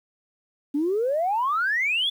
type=exponential sweep; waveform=sine; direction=up; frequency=277.2 to 3520 Hz; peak=-20 dBFS; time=0.74-2.1 s; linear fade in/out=10 ms; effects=tanh soft clip ceiling -16 dBFS + 9-bit